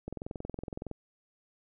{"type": "click train", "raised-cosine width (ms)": 2, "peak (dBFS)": -24, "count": 19, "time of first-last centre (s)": [0.08, 0.913], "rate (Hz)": 21.6, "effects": []}